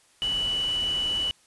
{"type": "tone in noise", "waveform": "sine", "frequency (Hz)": 2960, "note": "F#7", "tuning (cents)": 0, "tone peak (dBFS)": -24, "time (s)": [0.22, 1.31], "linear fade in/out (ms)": 0, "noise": "pink", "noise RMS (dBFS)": -39, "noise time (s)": [0.22, 1.31], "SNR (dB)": 12, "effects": ["white hiss -60 dBFS RMS until 1.46 s", "resampled to 24000 Hz"]}